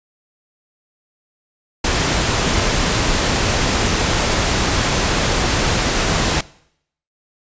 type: noise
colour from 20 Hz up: pink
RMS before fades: -17 dBFS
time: 1.84-6.41 s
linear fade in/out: 5 ms
effects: noise-tail reverb RT60 0.7 s tail -21 dB re dry + resampled to 16000 Hz